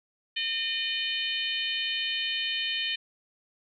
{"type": "harmonic tone", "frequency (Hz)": 609, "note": "D#5", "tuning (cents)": -37, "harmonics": [3, 4, 5, 6, 7], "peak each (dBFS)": [-36, -34, -30, -37, -39], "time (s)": [0.36, 2.96], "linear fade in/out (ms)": 10, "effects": []}